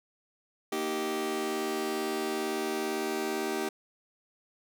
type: chord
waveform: sawtooth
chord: Eb major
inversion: second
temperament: just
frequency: 233.3 / 311.1 / 388.9 Hz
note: Bb3 / Eb4 / G4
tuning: +2 / 0 / -14 cents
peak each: -34 / -31 / -28 dBFS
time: 0.72-3.69 s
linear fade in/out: 5 ms
effects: none